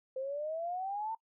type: exponential sweep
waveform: sine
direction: up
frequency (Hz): 516 to 910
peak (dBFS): -34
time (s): 0.16-1.15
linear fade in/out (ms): 5
effects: noise-tail reverb RT60 0.1 s tail -22 dB re dry